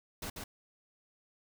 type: noise with echo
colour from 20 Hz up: pink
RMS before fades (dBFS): -40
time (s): 0.22-0.3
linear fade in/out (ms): 5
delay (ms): 140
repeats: 1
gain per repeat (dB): -3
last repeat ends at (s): 0.44
effects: none